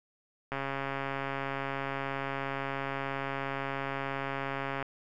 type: click train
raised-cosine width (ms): 0.5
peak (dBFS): -19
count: 591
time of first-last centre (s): 0.52-4.827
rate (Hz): 137
effects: none